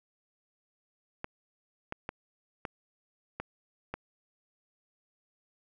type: clicks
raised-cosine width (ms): 0.5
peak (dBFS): -20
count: 6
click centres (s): 1.244 / 1.924 / 2.091 / 2.652 / 3.4 / 3.94
effects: none